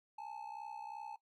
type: ring-modulated tone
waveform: triangle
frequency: 860 Hz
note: A5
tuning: 40 cents flat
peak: -39 dBFS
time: 0.18-1.16 s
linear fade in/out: 5 ms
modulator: 31.4 Hz
effects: noise-tail reverb RT60 0.1 s tail -18 dB re dry